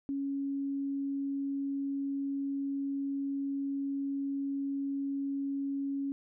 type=tone; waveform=sine; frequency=277.2 Hz; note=C#4; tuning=in tune; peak=-31 dBFS; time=0.09-6.12 s; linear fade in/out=0 ms; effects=none